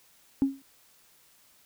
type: tone with exponential decay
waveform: sine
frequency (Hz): 272.4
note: C#4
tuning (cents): -30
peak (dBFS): -16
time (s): 0.42-0.62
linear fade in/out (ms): 0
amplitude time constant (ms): 42
effects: tanh soft clip ceiling -15 dBFS + white hiss -61 dBFS RMS until 1.65 s